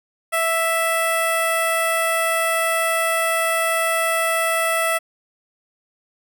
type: tone with notch filter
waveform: 10% pulse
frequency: 659.3 Hz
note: E5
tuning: in tune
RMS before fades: -20 dBFS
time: 0.32-4.99 s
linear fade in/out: 20 ms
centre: 4100 Hz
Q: 0.92
effects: none